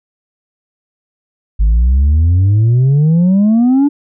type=exponential sweep; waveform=sine; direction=up; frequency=50 to 293.7 Hz; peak=-4 dBFS; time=1.59-3.89 s; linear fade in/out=20 ms; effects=tanh soft clip ceiling -6 dBFS